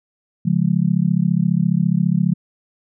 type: chord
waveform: sine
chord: Db major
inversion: none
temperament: just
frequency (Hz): 138.59 / 173.24 / 207.9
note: Db3 / F3 / Ab3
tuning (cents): 0 / -14 / +2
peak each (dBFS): -21 / -16 / -21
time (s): 0.45-2.34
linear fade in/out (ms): 10
effects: none